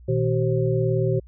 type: tone cluster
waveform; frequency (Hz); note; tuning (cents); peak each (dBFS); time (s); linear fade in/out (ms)
sine; 120 / 158.3 / 380.4 / 532; B2 / D#3 / F#4 / C5; -49 / +30 / +48 / +29; -22 / -26 / -24 / -27; 0.08-1.2; 10
effects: added 60 Hz sine -43 dBFS peak until 1.27 s